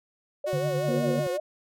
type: tone with vibrato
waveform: sine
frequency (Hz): 561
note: C#5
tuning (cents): +21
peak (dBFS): -27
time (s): 0.44-1.4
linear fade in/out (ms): 5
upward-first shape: triangle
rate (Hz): 5.5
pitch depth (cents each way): 190
type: tone with pitch glide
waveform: sawtooth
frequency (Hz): 368.7 to 362.2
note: F#4 to F#4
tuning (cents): -6 to -37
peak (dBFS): -28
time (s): 0.46-1.38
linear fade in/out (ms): 20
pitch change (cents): -31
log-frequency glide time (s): 0.59-1.26
type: tone with tremolo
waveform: sine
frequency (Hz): 146.83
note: D3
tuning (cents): 0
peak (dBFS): -26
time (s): 0.53-1.27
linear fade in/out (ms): 0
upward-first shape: sine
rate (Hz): 9.4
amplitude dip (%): 60
type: harmonic tone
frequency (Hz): 119.2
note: A#2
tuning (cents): +39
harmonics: 2 / 3 / 4 / 5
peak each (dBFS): -28 / -35 / -36 / -36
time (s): 0.88-1.2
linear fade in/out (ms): 5
effects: none